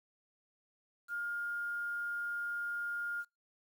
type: tone with quantisation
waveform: sine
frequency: 1414 Hz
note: F6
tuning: 21 cents sharp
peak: -35 dBFS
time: 1.08-3.25 s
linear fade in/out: 50 ms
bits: 10
effects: noise-tail reverb RT60 0.2 s tail -25 dB re dry